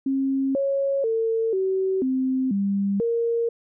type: tone with pitch steps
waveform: sine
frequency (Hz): 270 / 551 / 450.8 / 380.3 / 260.7 / 198.6 / 465.1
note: C#4 / C#5 / A4 / F#4 / C4 / G3 / A#4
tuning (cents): -45 / -11 / +42 / +48 / -6 / +23 / -4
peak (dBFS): -20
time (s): 0.06-3.49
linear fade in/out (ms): 5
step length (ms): 490
effects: none